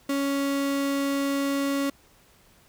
35% pulse tone, 278.3 Hz, C#4, 7 cents sharp, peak -22 dBFS, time 0.09-1.9 s, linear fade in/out 5 ms, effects pink hiss -58 dBFS RMS until 2.68 s

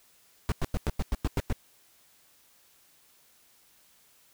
brown noise bursts, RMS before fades -26 dBFS, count 9, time 0.49-1.527 s, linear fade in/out 0 ms, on 29 ms, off 97 ms, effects white hiss -62 dBFS RMS until 4.33 s

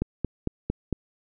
click train, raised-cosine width 3 ms, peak -12 dBFS, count 5, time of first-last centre 0.02-0.927 s, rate 4.41 Hz, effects none

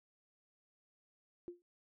sine tone with exponential decay, 350.2 Hz, F4, 5 cents sharp, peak -39 dBFS, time 1.48-1.62 s, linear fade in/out 0 ms, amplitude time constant 30 ms, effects none

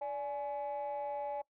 triangle ring-modulated tone, 130.2 Hz, C3, 8 cents flat, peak -29 dBFS, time 0.01-1.42 s, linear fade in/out 10 ms, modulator 711 Hz, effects noise-tail reverb RT60 0.1 s tail -23 dB re dry + tanh soft clip ceiling -31 dBFS

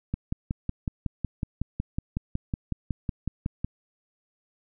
click train, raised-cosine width 5 ms, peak -15 dBFS, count 20, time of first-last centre 0.14-3.646 s, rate 5.42 Hz, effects none

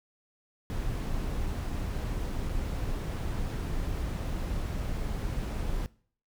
brown noise with dropouts, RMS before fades -32 dBFS, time 0.7-5.86 s, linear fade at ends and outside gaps 0 ms, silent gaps 2.49-2.495 s, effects noise-tail reverb RT60 0.5 s tail -21 dB re dry

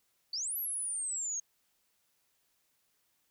sine exponential two-way sweep, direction up then down, 4400 to 12000 to 6430 Hz, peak -33 dBFS, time 0.33-1.4 s, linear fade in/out 5 ms, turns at 0.57 s, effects white hiss -75 dBFS RMS until 3.3 s

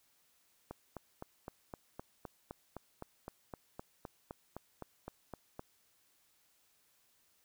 click train, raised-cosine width 1 ms, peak -29 dBFS, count 20, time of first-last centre 0.71-5.594 s, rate 3.89 Hz, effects white hiss -72 dBFS RMS until 7.44 s

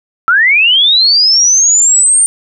sine linear sweep, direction up, 1304 to 8910 Hz, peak -5 dBFS, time 0.28-2.26 s, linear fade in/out 0 ms, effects none

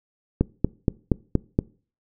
click train, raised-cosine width 3 ms, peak -5 dBFS, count 6, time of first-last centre 0.41-1.589 s, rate 4.24 Hz, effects noise-tail reverb RT60 0.4 s tail -23 dB re dry

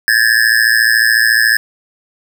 square tone with amplitude modulation, 1705 Hz, G#6, 45 cents sharp, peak -5 dBFS, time 0.08-1.57 s, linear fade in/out 0 ms, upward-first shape sine, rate 114 Hz, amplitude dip 100%, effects none

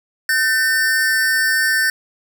square tone pair together, 1534 / 1799.2 Hz, G6 / A6, -38 / +38 cents, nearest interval minor third, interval 276 cents, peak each -19 / -17 dBFS, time 0.29-1.9 s, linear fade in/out 2 ms, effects none

